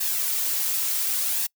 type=noise with flanger; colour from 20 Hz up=blue; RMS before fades=-25 dBFS; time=0-1.47 s; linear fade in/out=10 ms; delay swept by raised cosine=1.1 to 3.9 ms; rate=0.69 Hz; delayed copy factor=+0.5; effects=noise-tail reverb RT60 0.1 s tail -26 dB re dry